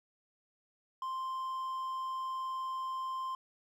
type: tone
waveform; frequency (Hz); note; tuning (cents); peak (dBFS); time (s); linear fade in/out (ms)
triangle; 1046.5; C6; 0; -33; 1.02-3.35; 2
effects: none